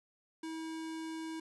square tone, 321.8 Hz, E4, 42 cents flat, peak -40 dBFS, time 0.43-1.4 s, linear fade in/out 5 ms, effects resampled to 24000 Hz + 11-bit

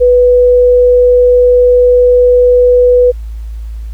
sine tone, 493.9 Hz, B4, in tune, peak -3 dBFS, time 0-3.12 s, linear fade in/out 20 ms, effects added 55 Hz sine -19 dBFS peak until 3.93 s + pink hiss -48 dBFS RMS until 3.93 s

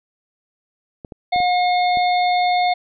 clicks, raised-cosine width 2 ms, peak -20 dBFS, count 5, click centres 1.048 / 1.122 / 1.361 / 1.403 / 1.972 s
harmonic tone, 719 Hz, F#5, 50 cents flat, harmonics 1 / 3 / 5 / 6, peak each -15 / -25 / -29 / -31 dBFS, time 1.32-2.74 s, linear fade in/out 10 ms
effects none

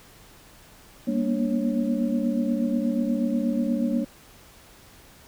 sine tone cluster, 198.8 / 234.7 / 243 / 291.3 / 550 Hz, G3 / A#3 / B3 / D4 / C#5, +25 / +12 / -28 / -14 / -14 cents, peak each -30 / -24 / -31 / -29 / -33 dBFS, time 1.07-4.05 s, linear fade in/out 10 ms, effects pink hiss -51 dBFS RMS until 5.27 s

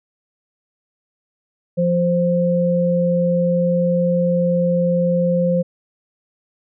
sine tone pair together, 174.61 / 523.2 Hz, F3 / C5, 0 / 0 cents, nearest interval octave + perfect fifth, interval 1900 cents, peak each -17 dBFS, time 1.77-5.63 s, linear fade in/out 20 ms, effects none

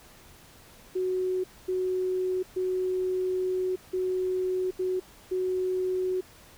sine tone bursts at uneven times, 370 Hz, F#4, in tune, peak -25 dBFS, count 6, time 0.95-1.44 / 1.68-2.43 / 2.56-3.76 / 3.93-4.71 / 4.79-5 / 5.31-6.21 s, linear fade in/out 10 ms, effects pink hiss -53 dBFS RMS until 6.57 s

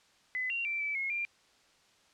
sine tone with pitch steps, 2016 / 2759 / 2344 / 2310 / 2166 / 2384 Hz, B6 / F7 / D7 / D7 / C#7 / D7, +35 / -22 / -4 / -29 / -41 / +25 cents, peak -31 dBFS, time 0.35-1.25 s, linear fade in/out 0 ms, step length 150 ms, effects white hiss -65 dBFS RMS until 2.13 s + low-pass 6000 Hz 12 dB/octave

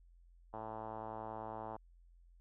5% pulse tone with low-pass filter, 110.3 Hz, A2, 5 cents sharp, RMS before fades -45 dBFS, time 0.53-1.77 s, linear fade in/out 10 ms, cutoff 870 Hz, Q 2.7, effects added 43 Hz sine -60 dBFS peak until 2.4 s

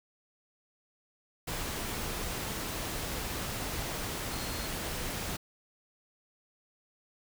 sine tone in noise, 4260 Hz, C8, 30 cents sharp, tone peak -46 dBFS, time 4.32-4.68 s, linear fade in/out 10 ms, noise pink, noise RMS -36 dBFS, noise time 1.47-5.37 s, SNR -13 dB, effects none

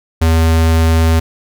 square tone, 81.4 Hz, E2, 21 cents flat, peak -9 dBFS, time 0.21-1.2 s, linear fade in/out 10 ms, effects none

